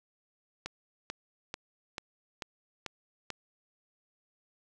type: click train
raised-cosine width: 0.2 ms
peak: -19 dBFS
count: 7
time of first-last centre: 0.66-3.303 s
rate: 2.27 Hz
effects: none